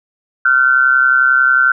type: tone pair together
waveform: sine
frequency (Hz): 1388.9 / 1520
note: F6 / F#6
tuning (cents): -10 / +46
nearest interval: major second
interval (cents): 156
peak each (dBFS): -11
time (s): 0.45-1.72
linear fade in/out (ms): 5
effects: none